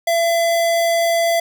square tone, 674 Hz, E5, 38 cents sharp, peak -15 dBFS, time 0.07-1.4 s, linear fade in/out 5 ms, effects none

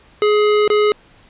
square tone with dropouts, 420 Hz, G#4, 19 cents sharp, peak -12 dBFS, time 0.22-0.92 s, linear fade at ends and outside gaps 1 ms, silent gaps 0.678-0.701 s, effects pink hiss -49 dBFS RMS until 1.29 s + resampled to 8000 Hz

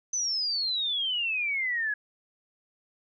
sine exponential sweep, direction down, 6160 to 1661.2 Hz, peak -26 dBFS, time 0.13-1.94 s, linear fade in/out 5 ms, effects none

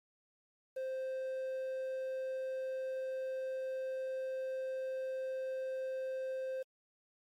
triangle tone with quantisation, 523.3 Hz, C5, in tune, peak -34 dBFS, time 0.76-6.63 s, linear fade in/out 10 ms, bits 10, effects MP3 64 kbps

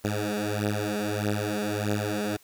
10% pulse beating tone pair, 103.5 / 105.1 Hz, G#2 / G#2, -5 / +21 cents, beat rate 1.6 Hz, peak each -21 dBFS, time 0.04-2.37 s, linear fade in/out 10 ms, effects white hiss -58 dBFS RMS until 2.43 s

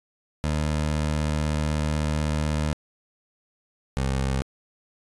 20% pulse tone pair in turn, 76.1 / 66.83 Hz, D#2 / C2, -38 / +37 cents, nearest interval major second, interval 225 cents, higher first, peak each -18 / -18 dBFS, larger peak neither, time 0.44-2.73 / 3.97-4.42 s, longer first, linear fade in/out 0 ms, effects resampled to 24000 Hz

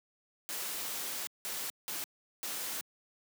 white noise bursts at uneven times, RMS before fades -38 dBFS, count 4, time 0.49-1.27 / 1.45-1.7 / 1.88-2.04 / 2.43-2.81 s, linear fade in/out 0 ms, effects high-pass 200 Hz 12 dB/octave

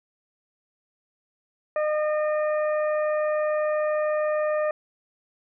harmonic tone, 609 Hz, D#5, 37 cents flat, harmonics 1 / 2 / 3 / 4, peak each -22 / -32 / -35 / -44 dBFS, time 1.76-4.71 s, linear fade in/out 2 ms, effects none

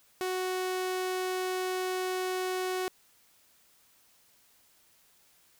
sawtooth tone, 370 Hz, F#4, in tune, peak -26 dBFS, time 0.21-2.88 s, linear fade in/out 0 ms, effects white hiss -64 dBFS RMS until 5.59 s

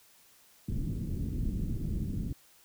pink low-pass noise, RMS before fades -33 dBFS, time 0.68-2.33 s, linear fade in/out 5 ms, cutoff 270 Hz, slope 24 dB/octave, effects white hiss -61 dBFS RMS until 2.64 s

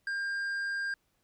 sine tone with tanh clipping, 1601 Hz, G6, 36 cents sharp, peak -32 dBFS, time 0.07-0.94 s, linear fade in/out 2 ms, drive 6 dB, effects pink hiss -75 dBFS RMS until 1.23 s

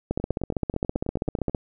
two click trains, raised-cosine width 2 ms, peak -19 / -11 dBFS, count 13 / 23, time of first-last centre 0.2-1.496 / 0.11-1.548 s, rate 9.26 / 15.3 Hz, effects none

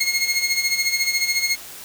20% pulse tone with tremolo, 2157 Hz, C#7, 48 cents flat, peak -11 dBFS, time 0-1.56 s, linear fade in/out 10 ms, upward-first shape sine, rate 14 Hz, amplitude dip 65%, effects white hiss -38 dBFS RMS until 1.84 s

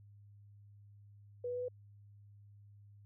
sine tone with pitch steps, 488.5 / 491.6 / 494.7 / 497.9 Hz, B4 / B4 / B4 / B4, -19 / -8 / +3 / +14 cents, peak -36 dBFS, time 1.44-1.684 s, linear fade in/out 5 ms, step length 61 ms, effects added 102 Hz sine -56 dBFS peak until 3.05 s

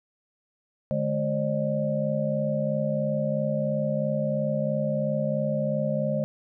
sine tone cluster, 147.8 / 212.4 / 539 / 602 Hz, D3 / G#3 / C#5 / D5, +11 / +39 / -49 / +43 cents, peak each -29 dBFS, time 0.91-6.24 s, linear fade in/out 0 ms, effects none

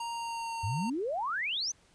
square tone with pitch glide, 932.3 to 916.3 Hz, A#5 to A#5, 0 to -30 cents, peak -35 dBFS, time 0-0.9 s, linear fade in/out 5 ms, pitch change -30 cents, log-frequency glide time 0.12-0.54 s
sine exponential sweep, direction up, 88.8 to 6390 Hz, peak -30 dBFS, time 0.63-1.72 s, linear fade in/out 10 ms
effects pink hiss -64 dBFS RMS until 1.94 s + resampled to 22050 Hz

